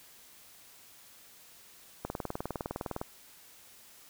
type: click train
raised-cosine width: 1 ms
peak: -20 dBFS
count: 20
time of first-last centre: 2.05-3.014 s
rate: 19.7 Hz
effects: white hiss -56 dBFS RMS until 4.09 s